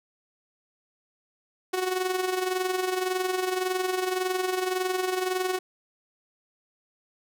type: tone with amplitude modulation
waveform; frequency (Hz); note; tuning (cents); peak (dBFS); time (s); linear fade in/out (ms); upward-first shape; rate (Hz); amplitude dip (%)
sawtooth; 369.8; F#4; -1; -19; 1.73-5.59; 10; sine; 21.8; 60
effects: none